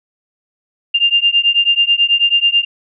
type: beating tone pair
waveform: sine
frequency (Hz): 2794 / 2803.2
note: F7 / F7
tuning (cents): 0 / +6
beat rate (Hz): 9.2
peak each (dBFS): -13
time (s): 0.94-2.65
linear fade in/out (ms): 10
effects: none